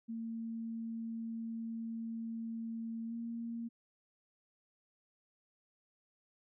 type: tone with pitch glide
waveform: sine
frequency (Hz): 227.4 to 231.9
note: A#3 to A#3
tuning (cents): -43 to -9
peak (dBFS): -38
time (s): 0.08-3.69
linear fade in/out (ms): 20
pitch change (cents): +34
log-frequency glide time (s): 3.07-3.13
effects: none